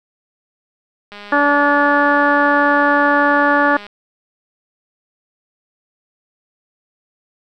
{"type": "click train", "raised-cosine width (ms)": 0.3, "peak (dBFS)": -19, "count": 564, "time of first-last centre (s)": [1.12, 3.866], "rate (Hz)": 205}
{"type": "harmonic tone", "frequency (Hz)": 288.3, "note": "D4", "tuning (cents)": -32, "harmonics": [1, 2, 3, 4, 5, 6], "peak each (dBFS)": [-18, -18, -18, -18, -18, -18], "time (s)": [1.32, 3.77], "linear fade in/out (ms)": 5}
{"effects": []}